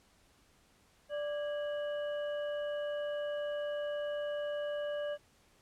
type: harmonic tone with a mistuned harmonic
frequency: 587.3 Hz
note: D5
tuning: in tune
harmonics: 1 / 2 / 3 / 5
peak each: -34 / -52 / -47 / -51 dBFS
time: 1.09-5.18 s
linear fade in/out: 50 ms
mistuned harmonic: 3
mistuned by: -120 cents
effects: pink hiss -67 dBFS RMS until 5.61 s + low-pass 11000 Hz 12 dB/octave